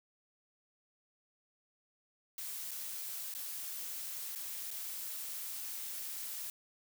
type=noise with dropouts; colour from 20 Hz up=blue; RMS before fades=-42 dBFS; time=2.38-6.5 s; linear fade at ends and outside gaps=1 ms; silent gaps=2.71-2.714 / 3.339-3.349 / 4.351-4.358 / 4.706-4.712 s; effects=none